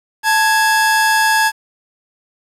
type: tone pair together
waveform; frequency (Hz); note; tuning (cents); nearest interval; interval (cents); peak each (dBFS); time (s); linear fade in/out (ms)
45% pulse; 880 / 1661.2; A5 / G#6; 0 / 0; major seventh; 1100; -14; 0.23-1.52; 50
effects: resampled to 32000 Hz + 7-bit